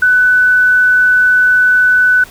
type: tone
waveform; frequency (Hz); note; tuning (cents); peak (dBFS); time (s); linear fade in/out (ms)
sine; 1496; F#6; +19; -6; 0.02-2.24; 5
effects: pink hiss -37 dBFS RMS until 2.3 s